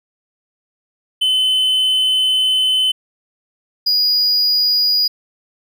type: tone pair in turn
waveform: triangle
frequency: 3041 / 4901 Hz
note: F#7 / D#8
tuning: +47 / -27 cents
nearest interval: minor sixth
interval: 826 cents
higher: second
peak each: -11 dBFS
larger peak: neither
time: 1.21-2.92 / 3.86-5.08 s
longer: first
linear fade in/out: 10 ms
effects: none